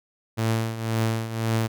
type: tone with tremolo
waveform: sawtooth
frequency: 112.7 Hz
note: A2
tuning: 42 cents sharp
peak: -16 dBFS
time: 0.37-1.68 s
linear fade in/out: 20 ms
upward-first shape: triangle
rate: 1.9 Hz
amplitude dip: 75%
effects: none